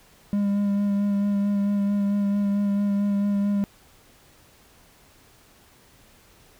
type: tone with vibrato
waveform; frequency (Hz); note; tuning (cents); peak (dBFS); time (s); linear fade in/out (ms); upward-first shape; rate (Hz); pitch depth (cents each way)
triangle; 202; G#3; -48; -18; 0.33-3.64; 0; sine; 4.5; 17
effects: pink hiss -55 dBFS RMS until 6.59 s